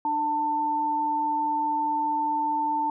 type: tone pair together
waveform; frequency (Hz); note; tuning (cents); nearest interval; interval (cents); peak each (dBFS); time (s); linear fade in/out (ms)
sine; 299.2 / 892.5; D4 / A5; +32 / +24; octave + perfect fifth; 1892; -33 / -23; 0.05-2.9; 2
effects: none